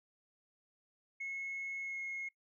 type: tone with pitch glide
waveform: sine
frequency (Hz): 2180 to 2162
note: C#7 to C#7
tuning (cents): -29 to -44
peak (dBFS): -37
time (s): 1.2-2.29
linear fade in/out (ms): 10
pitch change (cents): -15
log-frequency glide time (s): 1.81-1.99
effects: noise-tail reverb RT60 0.1 s tail -22 dB re dry + tanh soft clip ceiling -35 dBFS